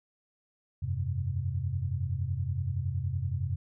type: chord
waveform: sine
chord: F suspended second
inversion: none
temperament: equal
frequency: 87.31 / 98 / 130.81 Hz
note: F2 / G2 / C3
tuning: 0 / 0 / 0 cents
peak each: -33 dBFS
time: 0.82-3.56 s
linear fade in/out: 10 ms
effects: none